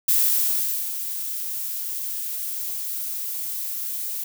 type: noise with ADSR envelope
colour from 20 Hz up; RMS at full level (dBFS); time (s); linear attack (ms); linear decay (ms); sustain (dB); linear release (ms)
violet; -18; 0.08-4.24; 7; 810; -11; 7
effects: none